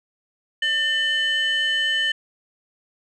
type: tone pair together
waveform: sine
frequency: 1798 / 3024 Hz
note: A6 / F#7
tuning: +37 / +37 cents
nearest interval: major sixth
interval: 900 cents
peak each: -20 dBFS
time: 0.62-2.12 s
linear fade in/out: 5 ms
effects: tanh soft clip ceiling -15 dBFS